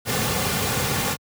pink noise with comb filter, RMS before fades -23 dBFS, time 0.05-1.17 s, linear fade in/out 50 ms, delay 3.1 ms, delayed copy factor -0.5, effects high-pass 80 Hz 12 dB/octave

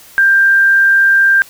sine tone, 1586 Hz, G6, 20 cents sharp, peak -6 dBFS, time 0.18-1.42 s, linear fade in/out 0 ms, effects white hiss -40 dBFS RMS until 1.49 s

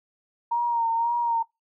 sine tone with vibrato, 932.3 Hz, A#5, in tune, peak -21 dBFS, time 0.51-1.43 s, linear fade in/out 10 ms, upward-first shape sine, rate 1.9 Hz, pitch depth 38 cents each way, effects noise-tail reverb RT60 0.2 s tail -23 dB re dry

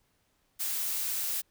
blue noise, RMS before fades -32 dBFS, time 0.59-1.42 s, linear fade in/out 20 ms, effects pink hiss -72 dBFS RMS until 1.5 s

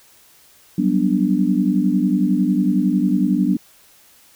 sine chord, G major seventh, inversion third, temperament equal with one note detuned, 185 / 196 / 245 / 293.7 Hz, F#3 / G3 / B3 / D4, 0 / 0 / -14 / 0 cents, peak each -20 dBFS, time 0.78-3.57 s, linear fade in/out 5 ms, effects white hiss -51 dBFS RMS until 4.35 s

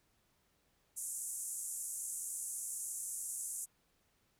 white band-pass noise, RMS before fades -42 dBFS, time 0.96-3.66 s, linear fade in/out 20 ms, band 6900 to 11000 Hz, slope 48 dB/octave, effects pink hiss -75 dBFS RMS until 4.39 s

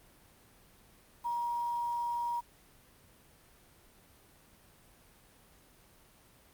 sine tone with quantisation, 950 Hz, A#5, 33 cents sharp, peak -31 dBFS, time 1.24-2.41 s, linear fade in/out 20 ms, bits 9, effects pink hiss -61 dBFS RMS until 6.53 s + Opus 32 kbps

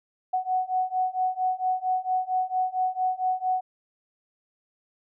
sine beating tone pair, 740 / 744.4 Hz, F#5 / F#5, 0 / +10 cents, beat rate 4.4 Hz, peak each -27 / -26 dBFS, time 0.33-3.61 s, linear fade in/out 10 ms, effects none

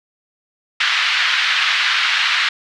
pink band-pass noise, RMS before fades -17 dBFS, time 0.8-2.49 s, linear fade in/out 5 ms, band 1400 to 4000 Hz, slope 24 dB/octave, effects none

